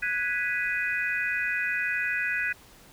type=chord; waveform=sine; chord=G# minor seventh; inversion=third; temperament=equal; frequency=1480 / 1661.2 / 1975.5 / 2489 Hz; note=F#6 / G#6 / B6 / D#7; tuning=0 / 0 / 0 / 0 cents; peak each=-31 dBFS; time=0.02-2.53 s; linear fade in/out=10 ms; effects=pink hiss -53 dBFS RMS until 2.92 s